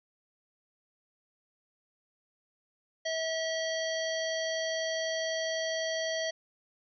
harmonic tone, 646 Hz, E5, 35 cents flat, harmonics 1 / 3 / 5 / 7 / 9, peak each -32 / -37 / -39 / -40 / -42 dBFS, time 3.05-6.31 s, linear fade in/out 10 ms, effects none

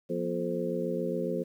harmonic tone with a mistuned harmonic, 87.31 Hz, F2, in tune, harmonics 2 / 3 / 4 / 5 / 6, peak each -35 / -36 / -36 / -34 / -34 dBFS, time 0.09-1.44 s, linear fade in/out 20 ms, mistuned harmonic 3, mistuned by -140 cents, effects 10-bit

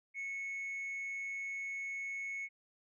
sine tone with amplitude modulation, 2200 Hz, C#7, 14 cents flat, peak -34 dBFS, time 0.14-2.49 s, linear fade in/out 50 ms, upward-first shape sine, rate 201 Hz, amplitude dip 40%, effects tanh soft clip ceiling -36 dBFS

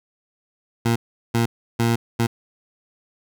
20% pulse tone bursts at uneven times, 116.54 Hz, A#2, in tune, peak -12 dBFS, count 4, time 0.85-0.96 / 1.34-1.46 / 1.79-1.96 / 2.19-2.27 s, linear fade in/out 10 ms, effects none

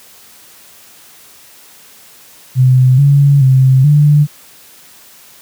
sine tone with pitch steps, 128.5 / 141.4 / 131.5 / 147.6 Hz, C3 / C#3 / C3 / D3, -31 / +35 / +9 / +9 cents, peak -4 dBFS, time 2.55-4.27 s, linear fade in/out 50 ms, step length 430 ms, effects white hiss -41 dBFS RMS until 5.41 s + high-pass 80 Hz 12 dB/octave

